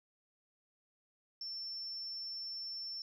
sine tone, 5390 Hz, E8, 38 cents sharp, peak -40 dBFS, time 1.41-3.02 s, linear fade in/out 2 ms, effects 12-bit

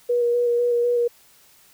sine tone with vibrato, 480 Hz, B4, 49 cents flat, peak -17 dBFS, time 0.09-1.08 s, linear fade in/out 10 ms, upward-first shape square, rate 4 Hz, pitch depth 14 cents each way, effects white hiss -54 dBFS RMS until 1.73 s

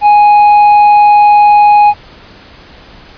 sine tone with hard clipping, 830.6 Hz, G#5, in tune, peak -3 dBFS, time 0.01-1.94 s, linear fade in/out 50 ms, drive 3 dB, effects pink hiss -36 dBFS RMS until 3.17 s + resampled to 11025 Hz

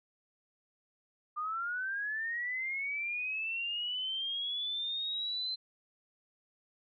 sine linear sweep, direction up, 1199 to 4100 Hz, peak -33 dBFS, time 1.36-5.56 s, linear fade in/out 20 ms, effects none

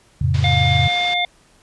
sine chord, F augmented, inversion none, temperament just, 87.31 / 109.13 / 136.42 Hz, F2 / A2 / C#3, 0 / -14 / -27 cents, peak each -19 / -20 / -18 dBFS, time 0.21-0.88 s, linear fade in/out 5 ms
white low-pass noise, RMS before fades -34 dBFS, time 0.34-1.14 s, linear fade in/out 2 ms, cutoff 5000 Hz, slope 24 dB/octave
harmonic tone, 710 Hz, F5, 28 cents sharp, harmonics 1 / 3 / 5, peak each -21 / -21 / -21 dBFS, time 0.44-1.25 s, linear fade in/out 2 ms
effects pink hiss -54 dBFS RMS until 1.62 s + resampled to 24000 Hz

